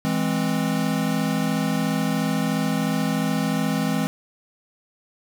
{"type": "chord", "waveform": "square", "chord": "E augmented", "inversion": "none", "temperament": "equal", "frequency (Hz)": [164.81, 207.7, 261.6], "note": ["E3", "G#3", "B#3"], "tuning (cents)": [0, 0, 0], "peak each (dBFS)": -26, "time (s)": [0.05, 4.07], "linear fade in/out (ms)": 0, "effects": []}